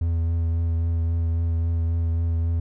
triangle tone with vibrato, 83.2 Hz, E2, 17 cents sharp, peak -18 dBFS, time 0.01-2.6 s, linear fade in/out 5 ms, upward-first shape triangle, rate 3.7 Hz, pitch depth 20 cents each way, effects none

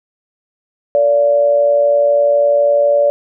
sine tone with amplitude modulation, 576 Hz, D5, 34 cents flat, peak -6 dBFS, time 0.95-3.1 s, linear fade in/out 0 ms, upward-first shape sine, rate 120 Hz, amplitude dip 55%, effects none

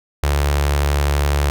sawtooth tone with notch filter, 72.1 Hz, D2, 31 cents flat, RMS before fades -17 dBFS, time 0.23-1.5 s, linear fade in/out 0 ms, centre 220 Hz, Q 0.8, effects none

